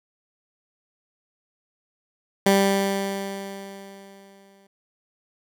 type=tone with exponential decay; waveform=15% pulse; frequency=196.5 Hz; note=G3; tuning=4 cents sharp; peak=-8 dBFS; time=2.46-4.67 s; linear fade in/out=5 ms; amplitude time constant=480 ms; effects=none